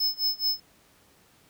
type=tone with tremolo; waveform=square; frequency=5210 Hz; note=E8; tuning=21 cents flat; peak=-22 dBFS; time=0-0.6 s; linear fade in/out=5 ms; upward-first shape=sine; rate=4.7 Hz; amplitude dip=95%; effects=pink hiss -60 dBFS RMS until 1.49 s + high-pass 60 Hz 12 dB/octave